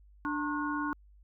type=tone cluster; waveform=sine; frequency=295.6 / 913 / 1079 / 1452 Hz; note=D4 / A#5 / C#6 / F#6; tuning=+11 / -36 / -47 / -33 cents; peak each=-33 / -40 / -36 / -37 dBFS; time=0.25-0.93 s; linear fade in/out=0 ms; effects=added 50 Hz sine -55 dBFS peak until 1.23 s